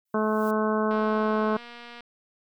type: noise with exponential growth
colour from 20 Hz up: blue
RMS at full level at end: -44 dBFS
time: 0.05-0.51 s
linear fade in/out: 5 ms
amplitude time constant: 100 ms
type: harmonic tone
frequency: 215.6 Hz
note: A3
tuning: 35 cents flat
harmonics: 1 / 2 / 3 / 4 / 5 / 6 / 7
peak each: -26 / -27 / -30 / -35 / -30 / -36 / -36 dBFS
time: 0.14-1.57 s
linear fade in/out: 5 ms
type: click train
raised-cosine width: 0.3 ms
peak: -28 dBFS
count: 262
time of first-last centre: 0.91-2.007 s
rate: 238 Hz
effects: none